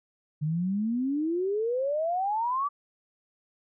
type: exponential sweep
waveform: sine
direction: up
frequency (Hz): 146.83 to 1174.7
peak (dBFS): -25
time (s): 0.41-2.69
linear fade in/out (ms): 20
effects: none